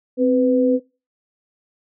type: tone pair together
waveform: sine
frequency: 260 / 498.5 Hz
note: C4 / B4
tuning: -11 / +16 cents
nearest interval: major seventh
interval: 1127 cents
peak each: -16 dBFS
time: 0.17-0.8 s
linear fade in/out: 50 ms
effects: noise-tail reverb RT60 0.3 s tail -22 dB re dry